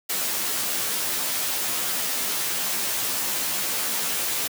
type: noise with comb filter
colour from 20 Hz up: white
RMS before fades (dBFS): -26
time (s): 0.09-4.48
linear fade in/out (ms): 10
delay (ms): 13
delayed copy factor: -0.9
effects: high-pass 150 Hz 12 dB/octave